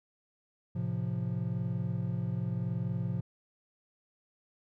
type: chord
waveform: triangle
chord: F major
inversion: first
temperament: equal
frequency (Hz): 110 / 130.81 / 174.61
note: A2 / C3 / F3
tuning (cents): 0 / 0 / 0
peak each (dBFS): -33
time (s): 0.75-3.21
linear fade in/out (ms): 10
effects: none